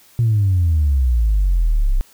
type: exponential sweep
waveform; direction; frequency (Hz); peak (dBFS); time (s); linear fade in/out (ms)
sine; down; 120 to 31.17; -11; 0.19-2.01; 0
effects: tanh soft clip ceiling -9 dBFS + white hiss -50 dBFS RMS until 2.13 s